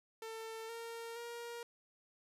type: tone with pitch steps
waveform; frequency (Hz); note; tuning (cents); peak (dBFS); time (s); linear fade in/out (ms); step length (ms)
sawtooth; 447.4 / 461.2 / 471.5; A4 / A#4 / A#4; +29 / -19 / +20; -40; 0.22-1.63; 2; 470
effects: resampled to 32000 Hz